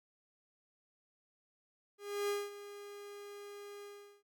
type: tone with ADSR envelope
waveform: 45% pulse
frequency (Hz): 407.6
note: G#4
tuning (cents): -32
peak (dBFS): -32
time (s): 1.98-4.23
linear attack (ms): 310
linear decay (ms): 210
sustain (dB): -15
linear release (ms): 400
effects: none